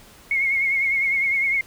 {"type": "tone with vibrato", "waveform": "sine", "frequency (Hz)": 2168, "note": "C#7", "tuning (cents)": -39, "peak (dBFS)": -18, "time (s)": [0.31, 1.61], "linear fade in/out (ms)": 2, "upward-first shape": "triangle", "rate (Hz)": 9.9, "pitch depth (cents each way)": 61, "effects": ["pink hiss -48 dBFS RMS until 1.66 s"]}